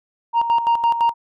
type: tone with tremolo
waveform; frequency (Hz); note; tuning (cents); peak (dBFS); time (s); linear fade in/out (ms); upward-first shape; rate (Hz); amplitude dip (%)
sine; 932.3; A#5; 0; -10; 0.33-1.14; 50; square; 5.9; 70
effects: tanh soft clip ceiling -12 dBFS